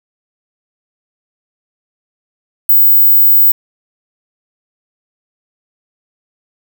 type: tone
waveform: sine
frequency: 16000 Hz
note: B9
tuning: 21 cents sharp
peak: -4 dBFS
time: 2.69-3.52 s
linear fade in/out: 5 ms
effects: none